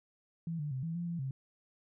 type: tone with pitch steps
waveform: sine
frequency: 165.9 / 148.3 / 130.6 / 164.6 / 172.5 / 170.1 / 133.7 Hz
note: E3 / D3 / C3 / E3 / F3 / F3 / C3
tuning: +11 / +17 / -3 / -2 / -21 / -45 / +38 cents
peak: -34 dBFS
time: 0.47-1.31 s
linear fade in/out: 2 ms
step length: 120 ms
effects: none